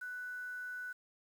sine tone with quantisation, 1487 Hz, F#6, 8 cents sharp, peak -40 dBFS, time 0.01-0.93 s, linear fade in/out 10 ms, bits 10, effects none

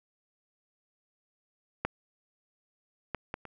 clicks, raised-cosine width 0.5 ms, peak -13 / -17 / -19 / -28 dBFS, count 4, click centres 1.85 / 3.147 / 3.341 / 3.453 s, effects none

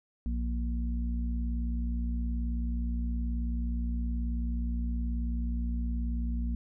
harmonic tone, 58.9 Hz, A#1, 19 cents sharp, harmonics 1 / 3 / 4, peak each -29 / -43 / -37 dBFS, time 0.26-6.55 s, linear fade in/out 0 ms, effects none

